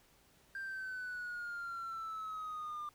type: exponential sweep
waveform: triangle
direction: down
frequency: 1589 to 1193 Hz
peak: -37 dBFS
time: 0.55-2.89 s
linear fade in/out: 2 ms
effects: tanh soft clip ceiling -35 dBFS + pink hiss -67 dBFS RMS until 2.94 s